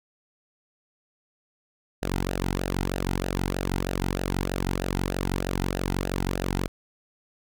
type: tone with flanger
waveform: sawtooth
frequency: 46.25 Hz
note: F#1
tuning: in tune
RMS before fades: -28 dBFS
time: 2.02-6.68 s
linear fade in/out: 10 ms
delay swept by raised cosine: 0.88 to 1.8 ms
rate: 3.2 Hz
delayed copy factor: -0.7
effects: none